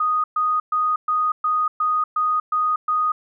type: tone bursts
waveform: sine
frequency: 1242 Hz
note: D#6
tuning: 3 cents flat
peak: -17 dBFS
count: 9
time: 0-3.12 s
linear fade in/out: 5 ms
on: 240 ms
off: 120 ms
effects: none